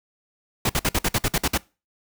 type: noise bursts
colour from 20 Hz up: pink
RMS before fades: -21 dBFS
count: 10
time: 0.65-1.577 s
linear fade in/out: 5 ms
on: 45 ms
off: 53 ms
effects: noise-tail reverb RT60 0.3 s tail -23 dB re dry